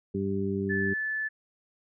harmonic tone, 98 Hz, G2, in tune, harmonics 1 / 2 / 3 / 4, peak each -35 / -30 / -36 / -31 dBFS, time 0.14-0.94 s, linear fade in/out 10 ms
sine tone, 1741 Hz, A6, 19 cents flat, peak -28 dBFS, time 0.69-1.29 s, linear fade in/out 20 ms
effects none

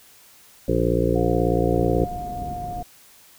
harmonic tone, 58.27 Hz, A#1, in tune, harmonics 1 / 2 / 3 / 5 / 6 / 7 / 8 / 9, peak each -26 / -26 / -26 / -26 / -26 / -26 / -26 / -26 dBFS, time 0.68-2.05 s, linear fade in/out 5 ms
sine tone, 713 Hz, F5, 36 cents sharp, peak -29 dBFS, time 1.15-2.83 s, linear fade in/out 10 ms
pink low-pass noise, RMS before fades -34 dBFS, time 1.73-2.83 s, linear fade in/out 5 ms, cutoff 330 Hz, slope 12 dB/octave
effects white hiss -51 dBFS RMS until 3.38 s

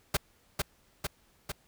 pink noise with echo, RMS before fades -27 dBFS, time 0.14-0.17 s, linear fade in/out 5 ms, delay 450 ms, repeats 3, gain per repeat -3 dB, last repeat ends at 1.52 s, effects pink hiss -66 dBFS RMS until 1.67 s

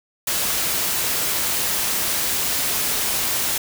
white noise, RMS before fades -22 dBFS, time 0.27-3.58 s, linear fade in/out 5 ms, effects none

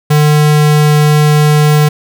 square tone, 150.1 Hz, D3, 38 cents sharp, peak -6 dBFS, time 0.1-1.89 s, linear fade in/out 10 ms, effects none

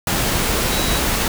sine tone in noise, 3893 Hz, B7, 26 cents flat, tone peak -26 dBFS, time 0.72-0.99 s, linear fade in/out 2 ms, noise pink, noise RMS -19 dBFS, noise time 0.07-1.28 s, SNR -10 dB, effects none

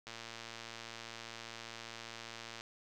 click train, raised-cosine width 0.2 ms, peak -28 dBFS, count 293, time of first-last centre 0.07-2.609 s, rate 115 Hz, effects none

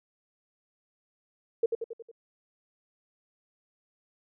sine tone with echo, 458.9 Hz, A#4, 27 cents flat, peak -20 dBFS, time 1.63-1.66 s, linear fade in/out 5 ms, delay 91 ms, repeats 5, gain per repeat -5 dB, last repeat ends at 2.115 s, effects none

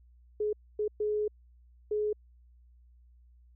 sine tone bursts at uneven times, 421.9 Hz, G#4, 27 cents sharp, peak -27 dBFS, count 4, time 0.4-0.53 / 0.79-0.88 / 1-1.28 / 1.91-2.13 s, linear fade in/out 5 ms, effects added 60 Hz sine -56 dBFS peak until 3.55 s

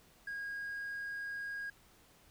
triangle tone, 1635 Hz, G#6, 28 cents flat, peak -36 dBFS, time 0.27-1.7 s, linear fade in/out 5 ms, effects tanh soft clip ceiling -33 dBFS + pink hiss -64 dBFS RMS until 2.3 s

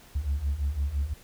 sine beating tone pair, 67.4 / 73.3 Hz, C#2 / D2, -48 / -3 cents, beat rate 5.9 Hz, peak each -29 / -26 dBFS, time 0.15-1.14 s, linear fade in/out 10 ms, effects tanh soft clip ceiling -21 dBFS + pink hiss -53 dBFS RMS until 1.23 s

